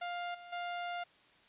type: tone with level steps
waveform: sawtooth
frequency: 702 Hz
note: F5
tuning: 9 cents sharp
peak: -33 / -45 / -33 dBFS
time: 0.01-1.04 s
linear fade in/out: 10 ms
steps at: 0.34 / 0.52 s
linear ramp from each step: 10 ms
effects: white hiss -64 dBFS RMS until 1.48 s + resampled to 8000 Hz